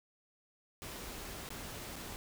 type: noise with dropouts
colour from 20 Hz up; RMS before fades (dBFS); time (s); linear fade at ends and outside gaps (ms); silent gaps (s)
pink; -45; 0.82-2.16; 0; 1.489-1.504 / 1.958-1.963
effects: none